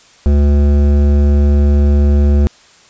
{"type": "tone with hard clipping", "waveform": "sine", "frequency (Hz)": 72, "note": "D2", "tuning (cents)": -34, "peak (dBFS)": -9, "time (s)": [0.26, 2.47], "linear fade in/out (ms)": 0, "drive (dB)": 13, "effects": ["white hiss -45 dBFS RMS until 2.89 s", "resampled to 16000 Hz"]}